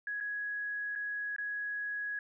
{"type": "tone with dropouts", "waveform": "sine", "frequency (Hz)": 1669, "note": "G#6", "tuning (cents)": 8, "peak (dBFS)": -34, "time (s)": [0.07, 2.19], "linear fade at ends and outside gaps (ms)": 2, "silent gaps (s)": [[0.203, 0.208], [0.953, 0.958], [1.363, 1.383]], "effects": []}